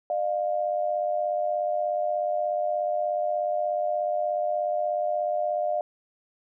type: tone pair together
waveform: sine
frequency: 606 / 702.7 Hz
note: D#5 / F5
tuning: -46 / +10 cents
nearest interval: minor third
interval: 256 cents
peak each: -26 / -27 dBFS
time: 0.1-5.81 s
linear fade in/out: 2 ms
effects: none